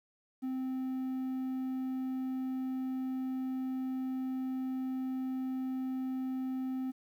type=tone; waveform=triangle; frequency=260 Hz; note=C4; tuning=11 cents flat; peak=-31 dBFS; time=0.42-6.92 s; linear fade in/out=20 ms; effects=11-bit